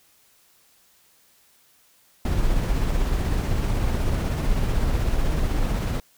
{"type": "noise with tremolo", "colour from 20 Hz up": "brown", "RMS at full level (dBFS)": -21, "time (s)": [2.25, 6], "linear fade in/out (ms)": 2, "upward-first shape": "sine", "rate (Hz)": 16, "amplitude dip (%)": 25, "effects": ["white hiss -59 dBFS RMS until 6.17 s"]}